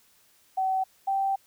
sine tone pair in turn, 760 / 780 Hz, F#5 / G5, +46 / -9 cents, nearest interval unison, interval 45 cents, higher second, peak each -23 dBFS, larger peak neither, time 0.57-0.84 / 1.07-1.36 s, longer second, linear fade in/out 10 ms, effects white hiss -62 dBFS RMS until 1.46 s

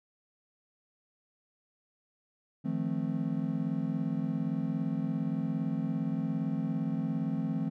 triangle chord, F dominant seventh, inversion third, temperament just, 157.15 / 174.61 / 218.3 / 261.9 Hz, Eb3 / F3 / A3 / C4, +18 / 0 / -13 / +2 cents, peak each -33 dBFS, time 2.64-7.7 s, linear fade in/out 20 ms, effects none

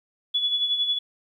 sine tone with tremolo, 3413 Hz, G#7, 47 cents sharp, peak -19 dBFS, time 0.34-0.99 s, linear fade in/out 10 ms, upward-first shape sine, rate 11 Hz, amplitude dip 55%, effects 10-bit

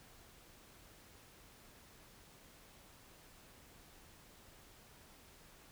silence, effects pink hiss -61 dBFS RMS until 5.71 s

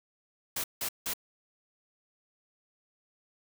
white noise bursts, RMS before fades -33 dBFS, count 3, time 0.56-1.137 s, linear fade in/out 5 ms, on 79 ms, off 170 ms, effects none

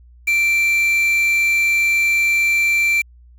triangle tone with quantisation, 2349 Hz, D7, in tune, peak -12 dBFS, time 0.27-3.02 s, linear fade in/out 10 ms, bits 5, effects added 60 Hz sine -43 dBFS peak until 3.38 s

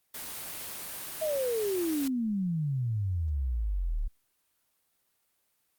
white noise, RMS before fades -39 dBFS, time 0.14-2.08 s, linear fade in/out 5 ms
sine exponential sweep, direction down, 648 to 34.23 Hz, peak -27 dBFS, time 1.21-4.08 s, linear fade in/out 10 ms
effects white hiss -74 dBFS RMS until 5.78 s + Opus 32 kbps

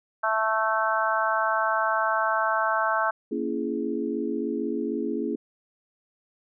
harmonic tone, 220 Hz, A3, in tune, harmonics 3 / 4 / 5 / 6 / 7, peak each -28 / -28 / -28 / -28 / -28 dBFS, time 0.23-3.11 s, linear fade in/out 10 ms
sine chord, A# half-diminished seventh, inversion none, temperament just, 233.1 / 279.7 / 335.6 / 419.5 Hz, A#3 / C#4 / E4 / G#4, 0 / +16 / +31 / +17 cents, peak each -31 dBFS, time 3.31-5.36 s, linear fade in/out 10 ms
effects none

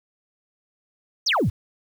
sine exponential sweep, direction down, 6645 to 75.2 Hz, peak -17 dBFS, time 1.26-1.5 s, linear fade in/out 10 ms, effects tanh soft clip ceiling -13 dBFS + 8-bit

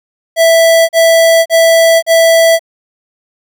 square tone bursts, 659.3 Hz, E5, in tune, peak -5 dBFS, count 4, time 0.36-2.594 s, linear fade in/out 50 ms, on 530 ms, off 38 ms, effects none

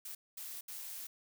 blue noise bursts at uneven times, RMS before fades -45 dBFS, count 3, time 0.05-0.15 / 0.37-0.61 / 0.68-1.07 s, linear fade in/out 5 ms, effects none

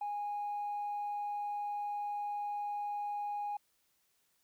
triangle tone with tanh clipping, 824 Hz, G#5, 14 cents flat, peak -35 dBFS, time 0.01-3.57 s, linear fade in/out 5 ms, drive 5 dB, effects white hiss -75 dBFS RMS until 4.43 s

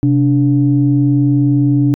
sine tone pair together, 130.23 / 290 Hz, C3 / D4, -8 / -22 cents, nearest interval octave + major second, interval 1386 cents, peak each -11 dBFS, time 0.03-1.94 s, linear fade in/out 0 ms, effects tanh soft clip ceiling -1 dBFS

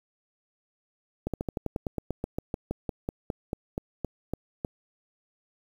slowing click train, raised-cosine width 2 ms, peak -16 dBFS, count 22, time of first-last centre 1.27-4.648 s, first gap 67 ms, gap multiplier 1.08, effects 8-bit

